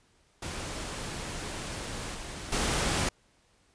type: noise with level steps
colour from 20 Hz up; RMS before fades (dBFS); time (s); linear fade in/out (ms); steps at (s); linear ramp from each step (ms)
pink; -37 / -40 / -28; 0.42-3.09; 5; 2.14 / 2.52; 5
effects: pink hiss -66 dBFS RMS until 3.74 s + resampled to 22050 Hz